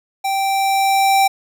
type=tone with level ramp; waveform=square; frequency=781 Hz; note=G5; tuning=7 cents flat; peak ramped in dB=-18 to -11 dBFS; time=0.24-1.28 s; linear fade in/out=10 ms; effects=none